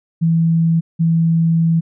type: tone pair in turn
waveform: sine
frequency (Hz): 164.81 / 164.81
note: E3 / E3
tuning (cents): 0 / 0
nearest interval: unison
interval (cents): 0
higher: neither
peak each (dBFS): -11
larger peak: neither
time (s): 0.21-0.81 / 0.99-1.81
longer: second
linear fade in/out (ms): 20
effects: none